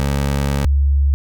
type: tone pair in turn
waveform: 20% pulse / sine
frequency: 70 / 70 Hz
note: C#2 / C#2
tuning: +18 / +18 cents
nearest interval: unison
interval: 0 cents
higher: neither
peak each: -11 dBFS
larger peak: neither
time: 0-0.65 / 0.65-1.14 s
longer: first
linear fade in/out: 0 ms
effects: none